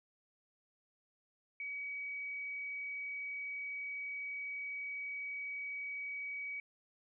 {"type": "tone", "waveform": "sine", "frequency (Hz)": 2268, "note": "C#7", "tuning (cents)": 39, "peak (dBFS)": -39, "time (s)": [1.6, 6.6], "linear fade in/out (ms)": 2, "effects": []}